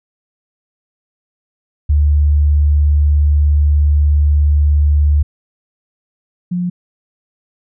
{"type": "tone pair in turn", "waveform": "sine", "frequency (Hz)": [73.6, 177.8], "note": ["D2", "F3"], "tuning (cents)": [4, 31], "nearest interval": "octave + minor third", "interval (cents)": 1527, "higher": "second", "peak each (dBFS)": [-8, -15], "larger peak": "first", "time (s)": [[1.89, 5.23], [6.51, 6.7]], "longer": "first", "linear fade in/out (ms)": 10, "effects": []}